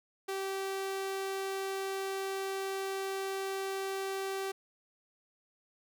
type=tone; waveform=sawtooth; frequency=387.4 Hz; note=G4; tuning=20 cents flat; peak=-30 dBFS; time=0.28-4.52 s; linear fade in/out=10 ms; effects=none